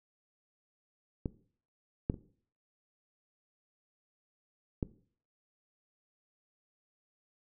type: clicks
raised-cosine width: 3 ms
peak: -20 / -15 / -28 / -18 dBFS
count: 4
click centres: 1.258 / 2.099 / 2.142 / 4.828 s
effects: noise-tail reverb RT60 0.5 s tail -18 dB re dry

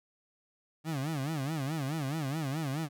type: tone with vibrato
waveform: 30% pulse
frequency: 146.83 Hz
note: D3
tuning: in tune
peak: -29 dBFS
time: 0.84-2.89 s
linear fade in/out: 50 ms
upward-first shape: sine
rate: 4.7 Hz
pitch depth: 190 cents each way
effects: none

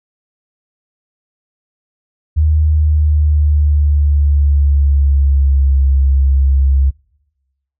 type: tone with pitch glide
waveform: sine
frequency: 77 to 67.81 Hz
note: D#2 to C#2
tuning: -17 to -38 cents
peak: -8 dBFS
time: 2.36-6.91 s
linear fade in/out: 20 ms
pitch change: -221 cents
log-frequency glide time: 2.64-5.8 s
effects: noise-tail reverb RT60 1.0 s tail -25 dB re dry

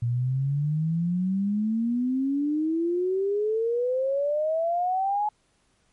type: exponential sweep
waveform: sine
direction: up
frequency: 116.54 to 851 Hz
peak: -22 dBFS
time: 0.02-5.29 s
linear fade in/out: 5 ms
effects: pink hiss -67 dBFS RMS until 5.92 s + MP3 48 kbps

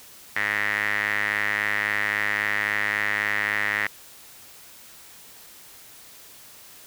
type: tone with band-pass filter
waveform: sawtooth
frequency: 103.7 Hz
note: G#2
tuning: 2 cents flat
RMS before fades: -25 dBFS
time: 0.36-3.87 s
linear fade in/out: 5 ms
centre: 1900 Hz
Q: 7.6
effects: white hiss -47 dBFS RMS until 6.86 s

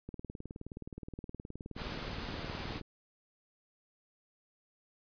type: click train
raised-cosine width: 3 ms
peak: -30 dBFS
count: 53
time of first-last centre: 0.09-2.813 s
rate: 19.1 Hz
type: noise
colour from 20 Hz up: pink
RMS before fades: -41 dBFS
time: 1.75-2.82 s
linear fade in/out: 50 ms
effects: resampled to 11025 Hz

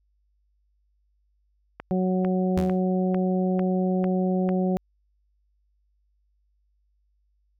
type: click train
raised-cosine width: 0.5 ms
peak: -19 dBFS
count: 7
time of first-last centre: 1.8-4.491 s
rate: 2.23 Hz
type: harmonic tone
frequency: 185 Hz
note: F#3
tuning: in tune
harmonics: 1 / 2 / 3 / 4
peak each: -22 / -28 / -31 / -34 dBFS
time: 1.91-4.77 s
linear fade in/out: 0 ms
type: tone with exponential decay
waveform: sawtooth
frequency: 81.4 Hz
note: E2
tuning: 21 cents flat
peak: -20 dBFS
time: 2.57-2.82 s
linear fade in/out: 0 ms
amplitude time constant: 54 ms
effects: added 50 Hz sine -65 dBFS peak until 7.59 s

